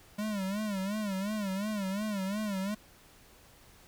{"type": "tone with vibrato", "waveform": "square", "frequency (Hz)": 202.1, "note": "G#3", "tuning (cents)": -47, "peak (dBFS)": -32, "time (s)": [0.18, 2.75], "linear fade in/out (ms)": 10, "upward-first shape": "sine", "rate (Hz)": 2.8, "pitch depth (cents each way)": 120, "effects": ["pink hiss -58 dBFS RMS until 3.87 s"]}